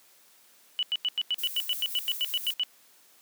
sine tone bursts, 2960 Hz, F#7, in tune, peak -24 dBFS, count 15, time 0.79-2.634 s, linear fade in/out 0 ms, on 38 ms, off 91 ms
violet noise with tremolo, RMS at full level -36 dBFS, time 1.38-2.54 s, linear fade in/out 5 ms, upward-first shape square, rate 5.7 Hz, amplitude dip 25%
effects white hiss -59 dBFS RMS until 3.21 s + high-pass 200 Hz 12 dB/octave

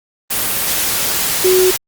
sine tone in noise, 370 Hz, F#4, in tune, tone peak -9 dBFS, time 1.44-1.71 s, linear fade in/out 10 ms, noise white, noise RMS -17 dBFS, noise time 0.3-1.77 s, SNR +5 dB, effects Opus 24 kbps

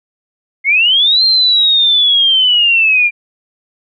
sine linear two-way sweep, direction up then down, 2093 to 4200 to 2371 Hz, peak -7 dBFS, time 0.64-3.11 s, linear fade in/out 50 ms, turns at 1.24 s, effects none

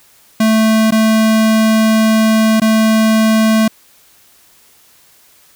square tone with dropouts, 220 Hz, A3, in tune, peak -9 dBFS, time 0.4-3.68 s, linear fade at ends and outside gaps 5 ms, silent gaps 0.908-0.921 / 2.6-2.617 s, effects white hiss -48 dBFS RMS until 5.55 s

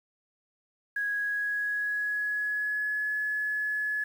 sine tone with pitch glide, 1657 to 1703.6 Hz, G#6 to G#6, -4 to +44 cents, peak -27 dBFS, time 0.96-4.04 s, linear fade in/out 5 ms, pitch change +48 cents, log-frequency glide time 1.08-3.16 s, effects 9-bit

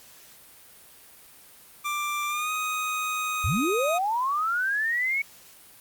25% pulse tone with pitch glide, 1181 to 1251.2 Hz, D6 to D#6, +9 to +9 cents, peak -23 dBFS, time 1.84-3.99 s, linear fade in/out 20 ms, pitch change +100 cents, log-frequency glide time 2.28-2.51 s
sine linear sweep, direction up, 61.8 to 2239 Hz, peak -23 dBFS, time 3.44-5.22 s, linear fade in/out 5 ms
effects white hiss -51 dBFS RMS until 5.8 s + Opus 48 kbps

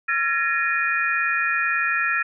sine tone cluster, 1362 / 1693 / 1851 / 2452 Hz, F6 / G#6 / A#6 / D#7, -44 / +33 / -13 / -26 cents, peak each -25 dBFS, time 0.08-2.23 s, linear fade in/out 10 ms, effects none

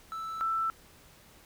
triangle / sine tone pair in turn, 1318.5 / 1327.7 Hz, E6 / E6, 0 / +12 cents, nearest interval unison, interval 12 cents, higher second, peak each -33 / -27 dBFS, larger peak second, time 0.12-0.41 / 0.41-0.7 s, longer neither, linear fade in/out 0 ms, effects pink hiss -57 dBFS RMS until 1.45 s

